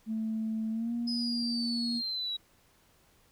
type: tone with pitch glide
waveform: sine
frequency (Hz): 220.7 to 236.5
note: A3 to A#3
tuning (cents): +5 to +25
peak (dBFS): -29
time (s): 0.06-2.02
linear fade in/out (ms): 50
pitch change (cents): +120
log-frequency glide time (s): 0.71-0.93
type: linear sweep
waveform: sine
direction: down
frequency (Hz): 5070 to 3855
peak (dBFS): -31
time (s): 1.07-2.37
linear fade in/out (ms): 10
effects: tanh soft clip ceiling -25 dBFS + pink hiss -65 dBFS RMS until 3.31 s